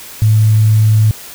sine tone with quantisation, 108.4 Hz, A2, 25 cents flat, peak -6 dBFS, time 0.22-1.11 s, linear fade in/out 0 ms, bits 6, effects white hiss -32 dBFS RMS until 1.34 s

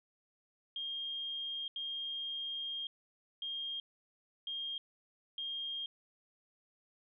sine tone bursts at uneven times, 3222 Hz, G7, 47 cents sharp, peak -37 dBFS, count 5, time 0.76-1.68 / 1.76-2.87 / 3.42-3.8 / 4.47-4.78 / 5.38-5.86 s, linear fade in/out 2 ms, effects none

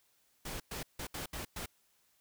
pink noise bursts at uneven times, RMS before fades -41 dBFS, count 6, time 0.45-0.6 / 0.71-0.83 / 0.99-1.07 / 1.14-1.26 / 1.33-1.45 / 1.56-1.66 s, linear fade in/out 5 ms, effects white hiss -72 dBFS RMS until 2.2 s

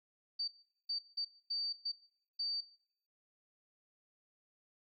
sine tone bursts at uneven times, 4614 Hz, D8, 31 cents flat, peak -34 dBFS, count 6, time 0.39-0.48 / 0.89-0.99 / 1.17-1.25 / 1.5-1.73 / 1.85-1.92 / 2.39-2.61 s, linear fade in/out 10 ms, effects noise-tail reverb RT60 0.6 s tail -18 dB re dry + AAC 64 kbps

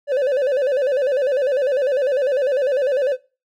triangle tone with vibrato, 542 Hz, C#5, 39 cents flat, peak -14 dBFS, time 0.07-3.17 s, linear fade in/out 50 ms, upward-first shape square, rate 10 Hz, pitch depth 100 cents each way, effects noise-tail reverb RT60 0.3 s tail -20 dB re dry

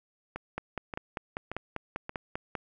two click trains, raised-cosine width 0.5 ms, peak -21 / -18 dBFS, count 4 / 11, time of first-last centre 0.36-2.094 / 0.58-2.552 s, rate 1.73 / 5.07 Hz, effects none

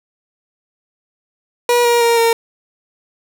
30% pulse tone with pitch steps, 482.3 / 474.8 / 467.5 / 460.3 Hz, B4 / A#4 / A#4 / A#4, -41 / +32 / +5 / -22 cents, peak -8 dBFS, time 1.69-2.33 s, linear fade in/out 2 ms, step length 160 ms, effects none

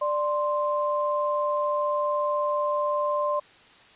sine tone pair together, 590.9 / 1046.5 Hz, D5 / C6, +10 / 0 cents, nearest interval minor seventh, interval 990 cents, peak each -25 / -26 dBFS, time 0.01-3.4 s, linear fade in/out 10 ms, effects white hiss -53 dBFS RMS until 3.95 s + resampled to 8000 Hz

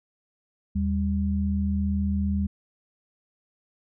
sine tone pair together, 78.89 / 198.8 Hz, D#2 / G3, +24 / +25 cents, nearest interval octave + major third, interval 1601 cents, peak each -25 dBFS, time 0.75-2.47 s, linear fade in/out 10 ms, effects none

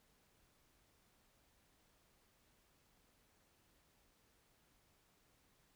silence, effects pink hiss -74 dBFS RMS until 5.75 s

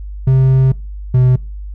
triangle tone pair in turn, 131.7 / 126.94 Hz, C3 / B2, +12 / +48 cents, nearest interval minor second, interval 64 cents, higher first, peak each -5 dBFS, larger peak neither, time 0.27-0.72 / 1.14-1.36 s, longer first, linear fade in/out 5 ms, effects noise-tail reverb RT60 0.3 s tail -24 dB re dry + added 50 Hz sine -24 dBFS peak until 1.74 s

